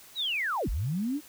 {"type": "linear two-way sweep", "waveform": "sine", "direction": "down then up", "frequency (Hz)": [4023, 37.26, 311.6], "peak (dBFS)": -27, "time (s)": [0.15, 1.21], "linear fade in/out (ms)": 50, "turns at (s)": 0.69, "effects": ["white hiss -52 dBFS RMS until 1.28 s"]}